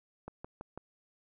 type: click train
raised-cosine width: 1 ms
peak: -28 dBFS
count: 4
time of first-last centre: 0.28-0.776 s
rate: 6.05 Hz
effects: none